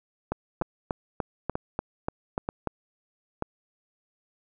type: two click trains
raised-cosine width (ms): 1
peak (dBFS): -13 / -14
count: 9 / 4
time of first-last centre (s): 0.32-2.673 / 0.62-3.424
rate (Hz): 3.4 / 1.07
effects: none